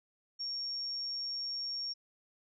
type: tone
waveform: sine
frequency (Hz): 5530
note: F8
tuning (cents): -18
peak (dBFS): -35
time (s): 0.39-1.94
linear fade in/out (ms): 20
effects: none